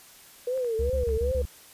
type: tone with vibrato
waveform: sine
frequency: 480.6 Hz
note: B4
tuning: 47 cents flat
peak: -25 dBFS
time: 0.47-1.42 s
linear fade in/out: 5 ms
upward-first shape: triangle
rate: 2.6 Hz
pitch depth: 170 cents each way
type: clicks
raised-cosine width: 0.5 ms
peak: -34 dBFS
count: 3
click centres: 0.576 / 0.646 / 1.09 s
type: tone bursts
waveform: triangle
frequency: 69.3 Hz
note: C#2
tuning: in tune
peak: -24 dBFS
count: 5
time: 0.79-1.456 s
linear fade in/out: 5 ms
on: 110 ms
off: 29 ms
effects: white hiss -51 dBFS RMS until 1.73 s + resampled to 32000 Hz